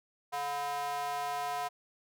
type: tone with high-pass filter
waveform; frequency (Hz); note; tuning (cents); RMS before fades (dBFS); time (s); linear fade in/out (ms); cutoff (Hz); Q
square; 143.3; D3; -42; -35; 0.32-1.69; 20; 820; 7.4
effects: none